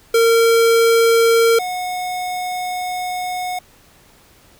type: tone pair in turn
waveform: square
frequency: 459.1 / 728.8 Hz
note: A#4 / F#5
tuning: -26 / -26 cents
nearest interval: minor sixth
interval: 800 cents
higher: second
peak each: -11 / -22 dBFS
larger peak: first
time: 0.14-1.59 / 1.59-3.59 s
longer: second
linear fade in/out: 5 ms
effects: pink hiss -50 dBFS RMS until 4.59 s